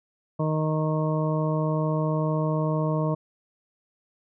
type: harmonic tone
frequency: 155.56 Hz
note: D#3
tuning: in tune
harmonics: 1 / 2 / 3 / 4 / 6 / 7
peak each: -24 / -31 / -32 / -30 / -36 / -35 dBFS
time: 0.39-3.15 s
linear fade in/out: 10 ms
effects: none